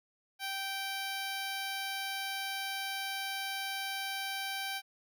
10% pulse tone, 780 Hz, G5, 9 cents flat, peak -27 dBFS, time 0.39-4.82 s, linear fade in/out 50 ms, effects none

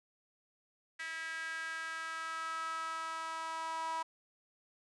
sawtooth tone with high-pass filter sweep, 324.2 Hz, E4, 29 cents flat, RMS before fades -40 dBFS, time 0.99-4.03 s, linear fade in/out 10 ms, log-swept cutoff 1800 to 980 Hz, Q 5.8, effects resampled to 22050 Hz

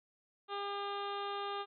harmonic tone, 402.6 Hz, G4, 46 cents sharp, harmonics 1 / 2 / 3 / 4 / 5 / 6 / 7 / 8 / 9 / 10, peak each -42 / -42 / -41 / -51 / -57 / -56 / -52 / -53 / -50 / -59 dBFS, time 0.48-1.66 s, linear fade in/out 50 ms, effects none

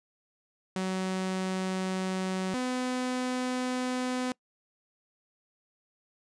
sawtooth tone pair in turn, 187.5 / 252.8 Hz, F#3 / B3, +23 / +41 cents, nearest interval perfect fourth, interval 518 cents, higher second, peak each -25 dBFS, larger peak neither, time 0.76-2.54 / 2.54-4.32 s, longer neither, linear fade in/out 2 ms, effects noise-tail reverb RT60 0.1 s tail -24 dB re dry + resampled to 22050 Hz

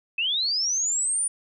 sine linear sweep, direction up, 2547 to 9530 Hz, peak -22 dBFS, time 0.18-1.28 s, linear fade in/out 5 ms, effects none

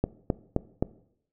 click train, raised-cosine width 2 ms, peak -10 dBFS, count 4, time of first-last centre 0.04-0.825 s, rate 3.82 Hz, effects noise-tail reverb RT60 0.7 s tail -19 dB re dry

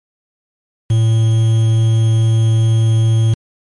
triangle tone with quantisation, 112.2 Hz, A2, 34 cents sharp, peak -7 dBFS, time 0.9-3.34 s, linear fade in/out 5 ms, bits 5, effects MP3 48 kbps

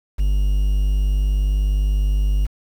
triangle tone with quantisation, 49.82 Hz, G1, 29 cents sharp, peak -13 dBFS, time 0.18-2.47 s, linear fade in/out 20 ms, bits 7, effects none

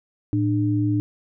sine tone pair together, 111.7 / 299.4 Hz, A2 / D4, +27 / +33 cents, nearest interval octave + perfect fourth, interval 1706 cents, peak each -21 dBFS, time 0.33-1 s, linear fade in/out 0 ms, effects none

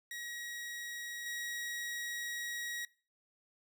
sawtooth tone with level steps, 1903 Hz, A#6, 35 cents sharp, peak -38 / -35 dBFS, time 0.11-2.85 s, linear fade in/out 2 ms, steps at 1.26 s, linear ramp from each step 2 ms, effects noise-tail reverb RT60 0.4 s tail -23 dB re dry

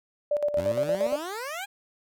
sine tone with tremolo, 587.3 Hz, D5, in tune, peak -21 dBFS, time 0.31-1.16 s, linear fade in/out 5 ms, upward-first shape square, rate 8.6 Hz, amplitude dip 65%
15% pulse exponential sweep, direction up, 79.4 to 830.6 Hz, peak -26 dBFS, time 0.56-1.66 s, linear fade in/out 20 ms
effects none

